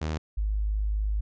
sawtooth / sine tone pair in turn, 78 / 51.95 Hz, D#2 / G#1, +5 / +1 cents, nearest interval perfect fifth, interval 704 cents, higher first, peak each -24 dBFS, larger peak neither, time 0.01-0.18 / 0.37-1.21 s, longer second, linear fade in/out 10 ms, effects resampled to 16000 Hz

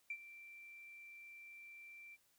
sine tone with ADSR envelope, 2349 Hz, D7, in tune, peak -38 dBFS, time 0.1-2.17 s, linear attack 4 ms, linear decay 62 ms, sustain -15 dB, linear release 34 ms, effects tanh soft clip ceiling -34 dBFS + white hiss -75 dBFS RMS until 2.38 s

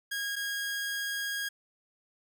sawtooth tone pair in turn, 1636 / 1636 Hz, G#6 / G#6, -26 / -26 cents, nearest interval unison, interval 0 cents, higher neither, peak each -28 dBFS, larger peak neither, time 0.11-0.36 / 0.36-1.49 s, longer second, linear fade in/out 10 ms, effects none

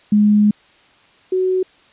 sine tone pair in turn, 208.8 / 372 Hz, G#3 / F#4, +10 / +9 cents, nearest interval minor seventh, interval 999 cents, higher second, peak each -9 / -14 dBFS, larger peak first, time 0.12-0.51 / 1.32-1.63 s, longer first, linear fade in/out 5 ms, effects white hiss -51 dBFS RMS until 1.92 s + resampled to 8000 Hz

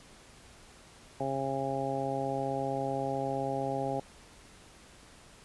harmonic tone, 135.6 Hz, C#3, 38 cents flat, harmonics 1 / 2 / 3 / 4 / 5 / 6, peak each -39 / -38 / -38 / -36 / -37 / -36 dBFS, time 1.2-4 s, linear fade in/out 5 ms, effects pink hiss -55 dBFS RMS until 5.44 s + resampled to 24000 Hz

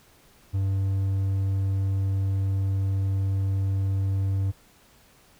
triangle tone, 97 Hz, G2, 18 cents flat, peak -20 dBFS, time 0.53-4.52 s, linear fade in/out 20 ms, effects pink hiss -57 dBFS RMS until 5.39 s

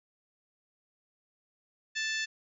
harmonic tone, 880 Hz, A5, in tune, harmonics 2 / 3 / 4 / 5 / 6 / 7 / 8, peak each -33 / -37 / -39 / -41 / -43 / -44 / -45 dBFS, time 1.95-2.26 s, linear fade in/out 20 ms, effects none

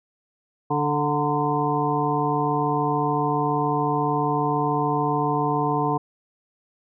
harmonic tone with a mistuned harmonic, 146.83 Hz, D3, in tune, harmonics 1 / 2 / 3 / 5 / 6 / 7, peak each -27 / -27 / -27 / -27 / -27 / -27 dBFS, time 0.7-5.98 s, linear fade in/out 10 ms, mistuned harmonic 6, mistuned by +63 cents, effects none

